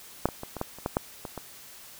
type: clicks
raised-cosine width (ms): 1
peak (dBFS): -7 / -20 / -21 / -21 / -14 / -29 / -13 / -9 / -21 / -21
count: 10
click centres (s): 0.256 / 0.288 / 0.434 / 0.567 / 0.614 / 0.786 / 0.861 / 0.969 / 1.252 / 1.377
effects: white hiss -48 dBFS RMS until 1.99 s